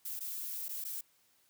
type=noise with dropouts; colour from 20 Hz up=violet; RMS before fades=-40 dBFS; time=0.05-1.01 s; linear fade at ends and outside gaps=5 ms; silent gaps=0.194-0.206 / 0.684-0.69 / 0.842-0.849 s; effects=white hiss -70 dBFS RMS until 1.49 s + high-pass 80 Hz 12 dB/octave